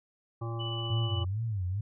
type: harmonic tone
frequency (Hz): 115.5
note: A#2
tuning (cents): -16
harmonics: 1 / 3 / 5 / 7 / 9 / 10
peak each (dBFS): -33 / -41 / -47 / -46 / -50 / -45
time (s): 0.41-1.25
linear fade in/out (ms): 10
type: tone with tremolo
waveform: sine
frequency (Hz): 2971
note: F#7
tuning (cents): +6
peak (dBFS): -35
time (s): 0.59-1.24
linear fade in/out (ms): 20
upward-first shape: triangle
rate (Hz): 16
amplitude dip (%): 35
type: tone with vibrato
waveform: sine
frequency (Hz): 101.7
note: G#2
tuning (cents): -36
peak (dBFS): -29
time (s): 0.9-1.81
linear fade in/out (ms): 5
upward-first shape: sine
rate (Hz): 2.3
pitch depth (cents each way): 220
effects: none